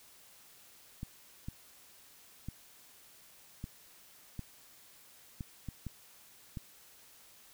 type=clicks; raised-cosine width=5 ms; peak=-27 dBFS; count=9; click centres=1.031 / 1.485 / 2.486 / 3.641 / 4.393 / 5.408 / 5.687 / 5.867 / 6.572 s; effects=white hiss -59 dBFS RMS until 7.53 s